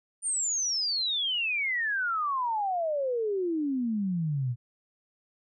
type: exponential sweep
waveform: sine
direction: down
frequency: 9150 to 116.54 Hz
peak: -26 dBFS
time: 0.22-4.56 s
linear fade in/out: 50 ms
effects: none